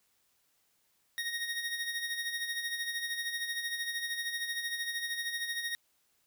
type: tone with tremolo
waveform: 25% pulse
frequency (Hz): 1867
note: A#6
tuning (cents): +2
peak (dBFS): -28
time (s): 1.18-5.75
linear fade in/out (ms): 0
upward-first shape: sine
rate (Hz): 13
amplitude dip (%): 55
effects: white hiss -73 dBFS RMS until 6.26 s